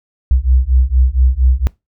sine beating tone pair, 61.7 / 66 Hz, B1 / C2, -1 / +16 cents, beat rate 4.3 Hz, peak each -12 dBFS, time 0.31-1.67 s, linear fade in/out 0 ms, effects noise-tail reverb RT60 0.2 s tail -22 dB re dry

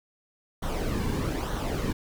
brown noise with flanger, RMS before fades -29 dBFS, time 0.62-1.93 s, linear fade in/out 10 ms, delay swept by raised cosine 0.4 to 1.6 ms, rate 1.1 Hz, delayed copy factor -0.6, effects none

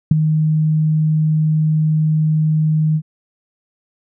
sine tone with ADSR envelope, 155.56 Hz, D#3, in tune, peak -3 dBFS, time 0.11-3.02 s, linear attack 5 ms, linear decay 13 ms, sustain -9 dB, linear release 63 ms, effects none

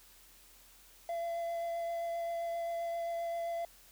triangle tone with vibrato, 678 Hz, E5, 49 cents sharp, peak -32 dBFS, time 1.09-3.65 s, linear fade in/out 2 ms, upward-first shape triangle, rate 7.6 Hz, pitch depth 13 cents each way, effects added 42 Hz sine -66 dBFS peak until 3.91 s + white hiss -60 dBFS RMS until 3.91 s

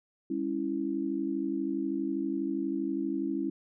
sine chord, C# diminished, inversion second, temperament equal with one note detuned, 201.2 / 277.2 / 329.6 Hz, G3 / C#4 / E4, +45 / 0 / 0 cents, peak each -37 / -32 / -32 dBFS, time 0.3-3.5 s, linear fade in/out 5 ms, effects none

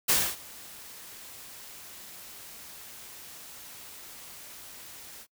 white noise with ADSR envelope, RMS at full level -22 dBFS, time 0.08-5.27 s, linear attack 17 ms, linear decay 260 ms, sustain -24 dB, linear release 60 ms, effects noise-tail reverb RT60 0.1 s tail -24 dB re dry

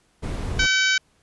brown noise, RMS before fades -27 dBFS, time 0.22-0.67 s, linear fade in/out 20 ms
harmonic tone, 763 Hz, G5, 47 cents flat, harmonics 2 / 3 / 4 / 5 / 6 / 7 / 8 / 9, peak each -20 / -24 / -26 / -28 / -30 / -31 / -32 / -33 dBFS, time 0.59-0.98 s, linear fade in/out 5 ms
effects pink hiss -63 dBFS RMS until 1.22 s + resampled to 24000 Hz

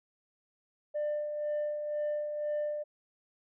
sine tone with tremolo, 596 Hz, D5, 25 cents sharp, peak -27 dBFS, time 0.94-2.84 s, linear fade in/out 20 ms, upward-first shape sine, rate 2 Hz, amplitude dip 50%, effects tanh soft clip ceiling -28 dBFS

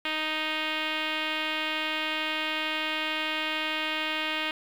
5% pulse tone with low-pass filter, 311.1 Hz, D#4, in tune, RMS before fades -30 dBFS, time 0.05-4.51 s, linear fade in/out 2 ms, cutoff 3000 Hz, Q 2.1, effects 8-bit

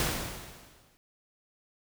pink noise with exponential decay, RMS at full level -27 dBFS, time 0-0.97 s, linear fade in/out 0 ms, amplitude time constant 210 ms, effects none

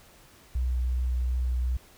sine tone with vibrato, 62.3 Hz, B1, 16 cents sharp, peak -24 dBFS, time 0.55-1.77 s, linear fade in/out 5 ms, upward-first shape sine, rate 2.7 Hz, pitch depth 10 cents each way, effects pink hiss -55 dBFS RMS until 1.97 s

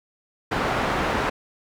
white low-pass noise, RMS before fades -24 dBFS, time 0.51-1.3 s, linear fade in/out 10 ms, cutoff 1300 Hz, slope 12 dB/octave, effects none

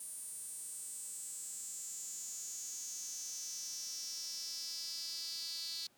sawtooth tone with high-pass filter sweep, 329.6 Hz, E4, in tune, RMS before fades -44 dBFS, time 0-5.87 s, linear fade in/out 5 ms, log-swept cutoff 9400 to 4400 Hz, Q 6.7, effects pink hiss -69 dBFS RMS until 5.97 s + high-pass 150 Hz 12 dB/octave

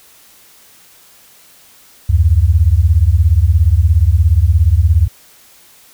sine beating tone pair, 73.42 / 90.42 Hz, D2 / F#2, 0 / -39 cents, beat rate 17 Hz, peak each -10 dBFS, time 2.09-5.08 s, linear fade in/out 10 ms, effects white hiss -45 dBFS RMS until 5.93 s

